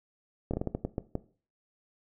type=slowing click train; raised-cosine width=2 ms; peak=-17 dBFS; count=9; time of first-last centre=0.51-1.154 s; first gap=26 ms; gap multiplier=1.31; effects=noise-tail reverb RT60 0.4 s tail -17 dB re dry